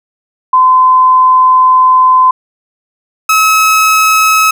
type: tone pair in turn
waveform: sine / 30% pulse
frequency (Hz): 1025 / 1287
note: C6 / E6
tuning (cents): -36 / -42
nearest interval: major third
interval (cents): 394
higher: second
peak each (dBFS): -3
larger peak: neither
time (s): 0.53-2.31 / 3.29-4.51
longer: first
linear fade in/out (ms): 5
effects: none